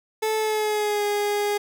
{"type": "tone with pitch glide", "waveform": "30% pulse", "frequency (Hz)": [436.3, 412.3], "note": ["A4", "G#4"], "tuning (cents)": [-15, -13], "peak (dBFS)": -19, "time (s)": [0.22, 1.58], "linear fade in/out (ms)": 10, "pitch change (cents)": -98, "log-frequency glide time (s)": [0.37, 1.04], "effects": []}